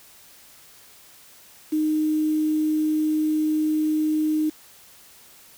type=tone with quantisation; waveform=sine; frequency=308.6 Hz; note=D#4; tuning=14 cents flat; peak=-19 dBFS; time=1.72-4.5 s; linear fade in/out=10 ms; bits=7; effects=white hiss -50 dBFS RMS until 5.57 s